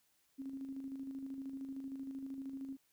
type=tone with tremolo; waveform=sine; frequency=270 Hz; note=C#4; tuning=45 cents flat; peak=-40 dBFS; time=0.38-2.77 s; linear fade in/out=20 ms; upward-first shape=square; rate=13 Hz; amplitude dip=40%; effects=white hiss -75 dBFS RMS until 2.92 s